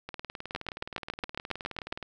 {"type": "two click trains", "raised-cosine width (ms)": 0.3, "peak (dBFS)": [-22, -15], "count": [38, 11], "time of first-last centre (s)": [[0.09, 2.027], [0.55, 1.926]], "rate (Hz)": [19.1, 7.27], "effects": []}